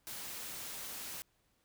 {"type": "noise", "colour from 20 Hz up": "white", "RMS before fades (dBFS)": -44, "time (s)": [0.07, 1.22], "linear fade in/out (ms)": 0, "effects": ["pink hiss -75 dBFS RMS until 1.64 s"]}